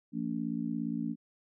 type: harmonic tone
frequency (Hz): 57.3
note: A#1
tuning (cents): -29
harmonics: 3 / 4 / 5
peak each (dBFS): -38 / -34 / -36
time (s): 0.12-1.16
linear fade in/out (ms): 50
effects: none